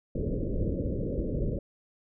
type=low-pass noise; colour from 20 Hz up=pink; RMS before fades=-30 dBFS; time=0.15-1.59 s; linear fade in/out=5 ms; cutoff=570 Hz; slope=96 dB/octave; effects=none